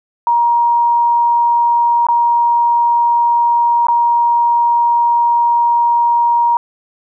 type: tone with dropouts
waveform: sine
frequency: 945 Hz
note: A#5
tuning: 23 cents sharp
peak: -9 dBFS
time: 0.27-6.57 s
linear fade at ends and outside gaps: 1 ms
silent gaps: 2.068-2.086 / 3.869-3.884 s
effects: none